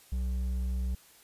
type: tone with hard clipping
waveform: sine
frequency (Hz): 62.9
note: B1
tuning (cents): +32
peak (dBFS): -30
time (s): 0.12-0.95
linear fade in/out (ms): 5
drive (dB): 5
effects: white hiss -58 dBFS RMS until 1.23 s + resampled to 32000 Hz